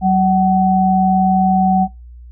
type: tone pair together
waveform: sine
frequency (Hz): 188.3 / 753.2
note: F#3 / F#5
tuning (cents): +31 / +31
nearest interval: 2 octaves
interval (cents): 2400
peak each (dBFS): -13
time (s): 0.01-1.88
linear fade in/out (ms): 50
effects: noise-tail reverb RT60 0.2 s tail -23 dB re dry + added 60 Hz sine -34 dBFS peak until 2.31 s